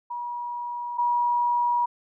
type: tone pair in turn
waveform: sine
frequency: 962 / 962 Hz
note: B5 / B5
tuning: -46 / -46 cents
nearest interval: unison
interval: 0 cents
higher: neither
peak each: -29 / -20 dBFS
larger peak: second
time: 0.1-0.98 / 0.98-1.86 s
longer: neither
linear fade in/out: 10 ms
effects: none